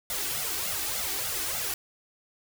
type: noise with flanger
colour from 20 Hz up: white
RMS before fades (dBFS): -31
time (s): 0.1-1.74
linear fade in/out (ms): 2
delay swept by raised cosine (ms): 1.4 to 2.7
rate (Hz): 3.4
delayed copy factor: +0.85
effects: none